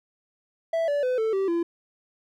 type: tone with pitch steps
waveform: triangle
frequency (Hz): 659.3 / 577.3 / 505.5 / 442.6 / 387.5 / 339.3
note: E5 / D5 / B4 / A4 / G4 / F4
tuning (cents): 0 / -30 / +40 / +10 / -20 / -50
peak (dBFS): -20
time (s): 0.73-1.63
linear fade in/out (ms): 5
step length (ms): 150
effects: none